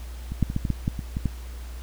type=clicks; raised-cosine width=5 ms; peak=-19 / -7 / -17 / -11 / -14 / -11 / -10 / -18 / -15 / -11 dBFS; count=10; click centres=0.32 / 0.427 / 0.501 / 0.564 / 0.652 / 0.703 / 0.879 / 0.992 / 1.169 / 1.257 s; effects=added 60 Hz sine -34 dBFS peak until 1.82 s + pink hiss -48 dBFS RMS until 1.82 s